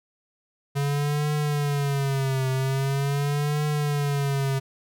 square tone with vibrato, 140.3 Hz, C#3, 21 cents sharp, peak -23 dBFS, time 0.75-4.6 s, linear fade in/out 20 ms, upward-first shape triangle, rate 0.43 Hz, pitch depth 120 cents each way, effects none

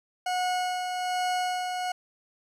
40% pulse tone with tremolo, 729 Hz, F#5, 26 cents flat, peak -24 dBFS, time 0.26-1.92 s, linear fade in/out 5 ms, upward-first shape sine, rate 1.2 Hz, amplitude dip 40%, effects low-pass 9000 Hz 12 dB/octave + 11-bit

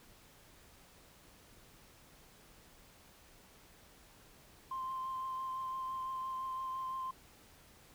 sine tone with vibrato, 1046.5 Hz, C6, in tune, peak -36 dBFS, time 4.71-7.11 s, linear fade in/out 5 ms, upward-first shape triangle, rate 5.9 Hz, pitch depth 16 cents each way, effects tanh soft clip ceiling -33 dBFS + pink hiss -61 dBFS RMS until 7.94 s

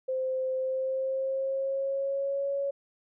sine tone with pitch glide, 520 to 557.3 Hz, C5 to C#5, -11 to +9 cents, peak -27 dBFS, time 0.08-2.71 s, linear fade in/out 10 ms, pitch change +120 cents, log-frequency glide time 0.56-2.48 s, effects none

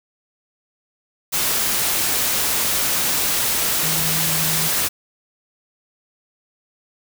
sine tone in noise, 160 Hz, D#3, 49 cents sharp, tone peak -27 dBFS, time 3.82-4.69 s, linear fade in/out 20 ms, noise white, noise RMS -20 dBFS, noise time 1.32-4.89 s, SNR -10 dB, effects none

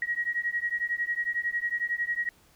sine beating tone pair, 1895 / 1906 Hz, A#6 / A#6, +28 / +38 cents, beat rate 11 Hz, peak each -30 dBFS, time 0.02-2.29 s, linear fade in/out 2 ms, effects pink hiss -61 dBFS RMS until 2.55 s

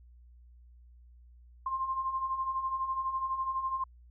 sine beating tone pair, 1046.5 / 1058.5 Hz, C6 / C6, 0 / +20 cents, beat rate 12 Hz, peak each -38 / -31 dBFS, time 1.66-3.84 s, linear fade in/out 5 ms, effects added 60 Hz sine -53 dBFS peak until 4.1 s

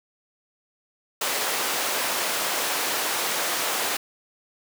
pink high-pass noise, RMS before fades -26 dBFS, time 1.21-3.97 s, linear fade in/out 5 ms, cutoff 540 Hz, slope 12 dB/octave, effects none

